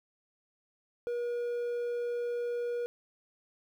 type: tone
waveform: triangle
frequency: 479.5 Hz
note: A#4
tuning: 49 cents sharp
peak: -29 dBFS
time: 1.07-2.86 s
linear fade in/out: 0 ms
effects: 11-bit